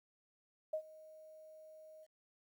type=tone with ADSR envelope; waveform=sine; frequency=625 Hz; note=D#5; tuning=8 cents sharp; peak=-33 dBFS; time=0.73-2.07 s; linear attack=7 ms; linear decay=79 ms; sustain=-21 dB; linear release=42 ms; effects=12-bit